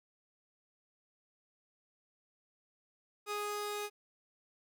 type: tone pair together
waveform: sawtooth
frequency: 414.6 / 1244.5 Hz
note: G#4 / D#6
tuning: -3 / 0 cents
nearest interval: octave + perfect fifth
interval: 1903 cents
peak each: -34 / -37 dBFS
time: 3.26-3.9 s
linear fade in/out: 50 ms
effects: none